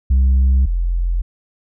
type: tone pair in turn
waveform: sine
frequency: 65.41 / 43.31 Hz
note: C2 / F1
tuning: 0 / -14 cents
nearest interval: perfect fifth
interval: 714 cents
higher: first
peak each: -7 / -14 dBFS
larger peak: first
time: 0.1-0.66 / 0.66-1.22 s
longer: neither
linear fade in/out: 10 ms
effects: tanh soft clip ceiling -9 dBFS